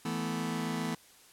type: chord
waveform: sawtooth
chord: E suspended fourth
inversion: none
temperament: just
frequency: 164.81 / 219.8 / 247.2 Hz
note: E3 / A3 / B3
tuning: 0 / -2 / +2 cents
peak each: -32 dBFS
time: 0.05-0.95 s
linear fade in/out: 5 ms
effects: white hiss -58 dBFS RMS until 1.32 s + low-pass 12000 Hz 12 dB/octave